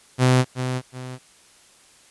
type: tone with echo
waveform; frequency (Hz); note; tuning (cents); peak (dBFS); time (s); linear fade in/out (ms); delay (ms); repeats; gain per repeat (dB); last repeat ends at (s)
sawtooth; 127.6; C3; -43; -10; 0.18-0.45; 50; 370; 2; -9; 1.19
effects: white hiss -53 dBFS RMS until 2.1 s + resampled to 24000 Hz